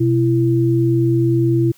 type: tone pair together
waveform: sine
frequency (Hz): 125.6 / 335.3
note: B2 / E4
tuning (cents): +30 / +30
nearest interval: octave + perfect fourth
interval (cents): 1700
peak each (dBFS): -15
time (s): 0-1.72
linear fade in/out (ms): 10
effects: white hiss -52 dBFS RMS until 1.77 s